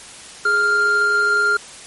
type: tone pair together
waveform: triangle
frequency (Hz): 415.3 / 1396.9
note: G#4 / F6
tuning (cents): 0 / 0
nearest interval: octave + major sixth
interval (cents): 2100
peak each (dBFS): -23 / -12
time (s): 0.45-1.57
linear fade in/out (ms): 5
effects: white hiss -38 dBFS RMS until 1.86 s + MP3 48 kbps